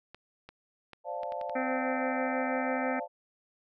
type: clicks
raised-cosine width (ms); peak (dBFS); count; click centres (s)
0.3; -30; 7; 0.146 / 0.49 / 0.933 / 1.233 / 1.322 / 1.413 / 1.496
type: chord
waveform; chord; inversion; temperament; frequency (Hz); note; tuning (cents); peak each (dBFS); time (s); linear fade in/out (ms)
sine; D minor seventh; third; equal; 523.3 / 587.3 / 698.5 / 880; C5 / D5 / F5 / A5; 0 / 0 / 0 / 0; -40 / -38 / -38 / -39; 1.04-3.08; 50
type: harmonic tone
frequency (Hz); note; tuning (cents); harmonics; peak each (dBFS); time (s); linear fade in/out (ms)
258.6; C4; -20; 1 / 2 / 3 / 5 / 6 / 7 / 8 / 9; -33 / -36 / -38 / -40 / -41 / -41 / -42 / -43; 1.55-3; 10
effects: none